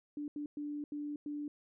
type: tone bursts at uneven times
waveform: sine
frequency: 293.7 Hz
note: D4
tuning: in tune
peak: -37 dBFS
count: 5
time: 0.17-0.28 / 0.36-0.46 / 0.57-0.84 / 0.92-1.16 / 1.26-1.48 s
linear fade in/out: 2 ms
effects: none